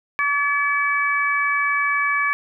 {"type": "harmonic tone", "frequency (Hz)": 572, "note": "D5", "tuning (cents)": -46, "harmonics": [2, 3, 4], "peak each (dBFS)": [-22, -22, -22], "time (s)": [0.19, 2.33], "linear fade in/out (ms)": 0, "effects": []}